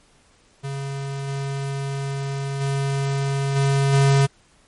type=tone with level steps; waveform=square; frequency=138.1 Hz; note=C#3; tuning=6 cents flat; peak=-27 / -25 / -21 / -17 / -14 dBFS; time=0.63-4.27 s; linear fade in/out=20 ms; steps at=1.27 / 2.6 / 3.55 / 3.92 s; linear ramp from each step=20 ms; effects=pink hiss -57 dBFS RMS until 4.67 s + MP3 48 kbps